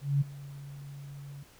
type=tone with ADSR envelope; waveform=sine; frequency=140.9 Hz; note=C#3; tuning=29 cents sharp; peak=-21 dBFS; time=0.01-1.43 s; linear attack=200 ms; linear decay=18 ms; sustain=-20 dB; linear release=5 ms; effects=pink hiss -58 dBFS RMS until 1.59 s